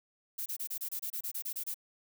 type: noise bursts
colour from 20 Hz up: violet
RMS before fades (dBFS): -37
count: 13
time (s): 0.38-1.744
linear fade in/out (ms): 10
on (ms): 80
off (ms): 27
effects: none